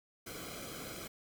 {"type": "noise with comb filter", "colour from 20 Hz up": "pink", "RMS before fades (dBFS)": -45, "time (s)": [0.26, 1.08], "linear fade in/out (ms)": 10, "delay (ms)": 1.1, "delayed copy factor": -0.75, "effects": []}